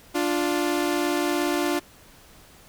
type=tone pair together; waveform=sawtooth; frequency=293.7 / 350.8 Hz; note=D4 / F4; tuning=0 / +8 cents; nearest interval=minor third; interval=308 cents; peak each=-21 dBFS; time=0.14-1.8 s; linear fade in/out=20 ms; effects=pink hiss -51 dBFS RMS until 2.68 s